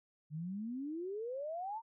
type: exponential sweep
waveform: sine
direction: up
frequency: 146.1 to 932 Hz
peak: -38 dBFS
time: 0.3-1.82 s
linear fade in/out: 50 ms
effects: none